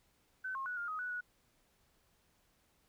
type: tone with pitch steps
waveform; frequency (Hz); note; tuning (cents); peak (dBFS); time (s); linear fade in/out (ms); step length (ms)
sine; 1522 / 1075 / 1471 / 1407 / 1258 / 1478 / 1463; F#6 / C6 / F#6 / F6 / D#6 / F#6 / F#6; +48 / +47 / -11 / +12 / +19 / -2 / -20; -37; 0.44-1.21; 10; 110
effects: pink hiss -73 dBFS RMS until 2.88 s